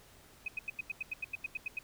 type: tone bursts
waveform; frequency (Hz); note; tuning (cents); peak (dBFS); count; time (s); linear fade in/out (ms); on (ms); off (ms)
sine; 2520; D#7; +21; -33; 13; 0.46-1.79; 5; 22; 87
effects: pink hiss -59 dBFS RMS until 1.83 s